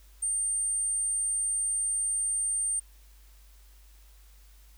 sine tone, 8800 Hz, C#9, 14 cents flat, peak -26 dBFS, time 0.22-2.8 s, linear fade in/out 10 ms, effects added 50 Hz sine -52 dBFS peak until 4.77 s + white hiss -62 dBFS RMS until 4.77 s

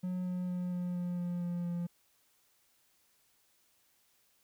triangle tone with pitch steps, 181.9 / 180.64 / 179.4 / 178.16 / 176.93 / 175.7 / 174.49 / 173.28 Hz, F#3 / F#3 / F3 / F3 / F3 / F3 / F3 / F3, -29 / -41 / +47 / +35 / +23 / +11 / -1 / -13 cents, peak -31 dBFS, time 0.03-1.87 s, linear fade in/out 10 ms, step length 230 ms, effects white hiss -71 dBFS RMS until 4.43 s

